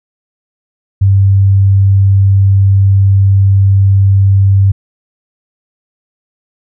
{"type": "tone", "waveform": "sine", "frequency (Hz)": 97.9, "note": "G2", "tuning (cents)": -2, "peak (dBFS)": -4, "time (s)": [1.01, 4.72], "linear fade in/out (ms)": 10, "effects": []}